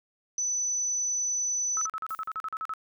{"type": "tone", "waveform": "sine", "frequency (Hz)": 5990, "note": "F#8", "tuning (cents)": 20, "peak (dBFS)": -26, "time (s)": [0.38, 1.86], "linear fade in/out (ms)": 2}
{"type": "tone bursts", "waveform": "sine", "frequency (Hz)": 1297, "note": "E6", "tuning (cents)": -28, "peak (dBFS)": -30, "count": 12, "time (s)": [1.77, 2.737], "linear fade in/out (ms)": 0, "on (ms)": 43, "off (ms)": 41}
{"type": "noise with exponential decay", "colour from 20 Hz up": "violet", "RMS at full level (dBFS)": -42, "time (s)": [2.09, 2.34], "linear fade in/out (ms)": 1, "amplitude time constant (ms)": 53}
{"effects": []}